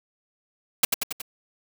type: noise with echo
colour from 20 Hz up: white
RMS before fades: -17 dBFS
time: 0.83-0.85 s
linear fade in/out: 5 ms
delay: 92 ms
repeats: 4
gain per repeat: -4 dB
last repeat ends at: 1.218 s
effects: none